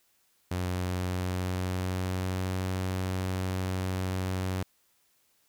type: tone with pitch glide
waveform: sawtooth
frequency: 90.5 to 93.21 Hz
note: F#2 to F#2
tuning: -38 to +13 cents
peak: -25 dBFS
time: 0.51-4.63 s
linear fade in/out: 5 ms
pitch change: +51 cents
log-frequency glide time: 0.66-2.59 s
effects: white hiss -69 dBFS RMS until 5.48 s